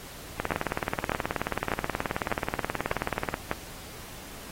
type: two click trains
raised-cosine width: 0.5 ms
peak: -11 / -12 dBFS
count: 6 / 56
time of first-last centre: 0.52-3.514 / 0.4-3.341 s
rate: 1.67 / 18.7 Hz
effects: pink hiss -44 dBFS RMS until 4.51 s + AAC 48 kbps